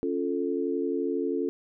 sine chord, Db augmented, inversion none, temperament equal, 277.2 / 349.2 / 440 Hz, Db4 / F4 / A4, 0 / 0 / 0 cents, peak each -30 dBFS, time 0.03-1.49 s, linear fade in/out 0 ms, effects none

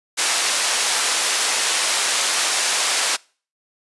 white band-pass noise, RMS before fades -20 dBFS, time 0.17-3.17 s, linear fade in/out 20 ms, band 560 to 8400 Hz, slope 12 dB/octave, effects noise-tail reverb RT60 0.4 s tail -25 dB re dry + resampled to 24000 Hz

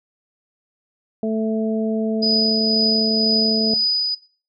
harmonic tone, 220 Hz, A3, in tune, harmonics 1 / 2 / 3, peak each -21 / -24 / -26 dBFS, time 1.23-3.74 s, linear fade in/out 2 ms
sine tone with tremolo, 4966 Hz, D#8, 4 cents flat, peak -16 dBFS, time 2.22-4.15 s, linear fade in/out 10 ms, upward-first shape triangle, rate 2 Hz, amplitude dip 40%
effects noise-tail reverb RT60 0.4 s tail -19 dB re dry

